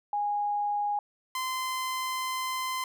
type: tone pair in turn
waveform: sine / sawtooth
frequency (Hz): 824 / 1033.4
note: G#5 / C6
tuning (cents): -14 / -22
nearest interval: major third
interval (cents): 392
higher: second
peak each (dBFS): -26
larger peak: neither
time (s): 0.13-0.99 / 1.35-2.84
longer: second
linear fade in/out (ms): 2
effects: none